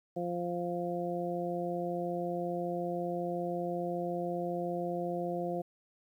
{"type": "harmonic tone", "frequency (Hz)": 174.61, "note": "F3", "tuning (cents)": 0, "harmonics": [1, 2, 3, 4], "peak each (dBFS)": [-38, -37, -37, -38], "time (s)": [0.16, 5.62], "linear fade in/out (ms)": 10, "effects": ["11-bit"]}